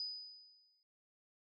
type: tone with exponential decay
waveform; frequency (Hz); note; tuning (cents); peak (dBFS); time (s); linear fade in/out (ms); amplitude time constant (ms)
sine; 4978; D#8; 0; -37; 0-0.83; 1; 180
effects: none